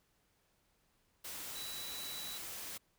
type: tone in noise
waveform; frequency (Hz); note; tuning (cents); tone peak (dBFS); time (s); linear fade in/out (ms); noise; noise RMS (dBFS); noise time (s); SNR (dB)
sine; 3936; B7; -7; -45; 1.55-2.38; 10; white; -45; 1.24-2.78; -3
effects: pink hiss -75 dBFS RMS until 2.98 s